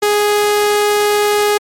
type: tone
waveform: sawtooth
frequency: 415.3 Hz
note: G#4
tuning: in tune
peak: -7 dBFS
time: 0.02-1.58 s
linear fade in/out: 10 ms
effects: MP3 64 kbps

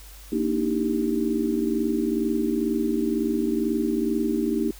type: chord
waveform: sine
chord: Eb major seventh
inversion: second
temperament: equal with one note detuned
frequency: 233.1 / 293.7 / 315.8 / 392 Hz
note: Bb3 / D4 / Eb4 / G4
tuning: 0 / 0 / +26 / 0 cents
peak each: -26 / -28 / -26 / -28 dBFS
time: 0.32-4.71 s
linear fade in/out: 5 ms
effects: added 50 Hz sine -43 dBFS peak until 4.79 s + white hiss -48 dBFS RMS until 4.79 s

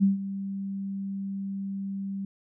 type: tone with ADSR envelope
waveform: sine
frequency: 196 Hz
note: G3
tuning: in tune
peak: -16 dBFS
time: 0-2.25 s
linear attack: 32 ms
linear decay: 140 ms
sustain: -14 dB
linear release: 3 ms
effects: none

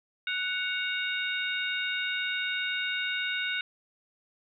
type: harmonic tone with a mistuned harmonic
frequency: 741 Hz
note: F#5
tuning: 2 cents sharp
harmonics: 2 / 3 / 4 / 5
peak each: -32 / -34 / -35 / -36 dBFS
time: 0.27-3.61 s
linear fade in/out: 2 ms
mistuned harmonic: 4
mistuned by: -96 cents
effects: none

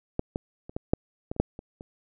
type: clicks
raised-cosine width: 2 ms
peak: -12 / -15 / -27 / -17 / -7 / -18 / -28 / -7 / -25 / -27 dBFS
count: 10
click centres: 0.194 / 0.359 / 0.695 / 0.765 / 0.935 / 1.315 / 1.364 / 1.4 / 1.591 / 1.809 s
effects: none

